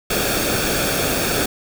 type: noise with comb filter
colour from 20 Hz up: pink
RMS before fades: -20 dBFS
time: 0.1-1.46 s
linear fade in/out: 5 ms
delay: 1 ms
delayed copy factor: -0.6
effects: none